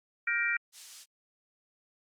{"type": "chord", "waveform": "sine", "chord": "G minor seventh", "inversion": "third", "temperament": "just", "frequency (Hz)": [1411.2, 1568, 1881.6, 2352], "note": ["F6", "G6", "Bb6", "D7"], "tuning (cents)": [18, 0, 16, 2], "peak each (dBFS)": [-33, -37, -31, -31], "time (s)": [0.27, 0.57], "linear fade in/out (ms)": 5}
{"type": "noise", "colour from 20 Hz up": "violet", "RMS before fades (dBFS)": -36, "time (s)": [0.72, 1.06], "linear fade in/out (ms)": 50}
{"effects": ["low-pass 6000 Hz 12 dB/octave", "Opus 48 kbps"]}